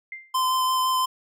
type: tone with exponential decay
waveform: sine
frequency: 2093 Hz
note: C7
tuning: in tune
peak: -30 dBFS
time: 0.12-0.39 s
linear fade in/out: 2 ms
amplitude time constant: 57 ms
type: tone with vibrato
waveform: square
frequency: 1031 Hz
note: C6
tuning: 26 cents flat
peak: -21 dBFS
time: 0.34-1.06 s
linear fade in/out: 10 ms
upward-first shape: sine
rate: 5.9 Hz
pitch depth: 10 cents each way
effects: none